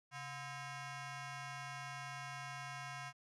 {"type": "ring-modulated tone", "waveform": "15% pulse", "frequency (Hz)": 581, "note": "D5", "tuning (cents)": -19, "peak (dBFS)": -35, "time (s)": [0.11, 3.13], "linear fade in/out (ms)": 50, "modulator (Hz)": 446, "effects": ["low-pass 7000 Hz 12 dB/octave"]}